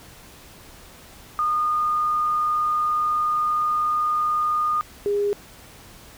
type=tone pair in turn; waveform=sine; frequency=1223 / 408.1 Hz; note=D#6 / G#4; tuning=-30 / -30 cents; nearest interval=octave + perfect fifth; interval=1900 cents; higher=first; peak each=-19 dBFS; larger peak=neither; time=1.39-4.81 / 5.06-5.33 s; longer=first; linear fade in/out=0 ms; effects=pink hiss -46 dBFS RMS until 6.17 s